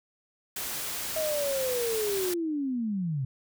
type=noise; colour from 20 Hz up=white; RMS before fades=-34 dBFS; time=0.56-2.34 s; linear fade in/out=5 ms
type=linear sweep; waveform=sine; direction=down; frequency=638 to 125 Hz; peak=-27 dBFS; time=1.16-3.25 s; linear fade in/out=5 ms
effects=none